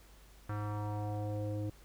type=tone with low-pass filter sweep; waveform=square; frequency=104.6 Hz; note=G#2; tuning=13 cents sharp; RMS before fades=-37 dBFS; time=0.49-1.7 s; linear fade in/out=5 ms; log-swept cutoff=1400 to 410 Hz; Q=2.8; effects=added 50 Hz sine -57 dBFS peak until 1.84 s + pink hiss -62 dBFS RMS until 1.84 s